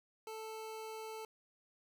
25% pulse tone, 440 Hz, A4, in tune, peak -40 dBFS, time 0.27-1.25 s, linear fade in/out 2 ms, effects none

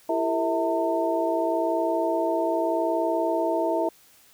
sine tone cluster, 335 / 395.1 / 455.9 / 650 / 904 Hz, E4 / G4 / A#4 / E5 / A5, +28 / +14 / -39 / -24 / +47 cents, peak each -27 / -34 / -31 / -25 / -29 dBFS, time 0.09-3.89 s, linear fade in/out 5 ms, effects white hiss -56 dBFS RMS until 4.33 s

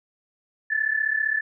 sine tone pair together, 1729 / 1764.3 Hz, A6 / A6, -31 / +4 cents, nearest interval unison, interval 35 cents, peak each -24 dBFS, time 0.7-1.41 s, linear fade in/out 10 ms, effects none

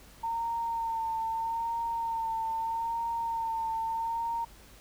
sine tone with vibrato, 912 Hz, A#5, 38 cents flat, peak -29 dBFS, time 0.23-4.45 s, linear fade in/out 10 ms, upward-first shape sine, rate 0.79 Hz, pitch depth 26 cents each way, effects added 50 Hz sine -55 dBFS peak until 4.8 s + pink hiss -55 dBFS RMS until 4.8 s

